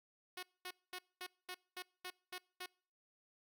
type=tone bursts; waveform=5% pulse; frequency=365 Hz; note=F#4; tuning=24 cents flat; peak=-33 dBFS; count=9; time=0.37-2.661 s; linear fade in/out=5 ms; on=59 ms; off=220 ms; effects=noise-tail reverb RT60 0.5 s tail -26 dB re dry